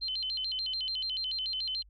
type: tone with vibrato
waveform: sine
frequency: 3560 Hz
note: A7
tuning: 20 cents sharp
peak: -31 dBFS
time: 0.01-1.83 s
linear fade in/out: 20 ms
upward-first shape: square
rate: 6.9 Hz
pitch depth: 270 cents each way
effects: added 50 Hz sine -55 dBFS peak until 1.89 s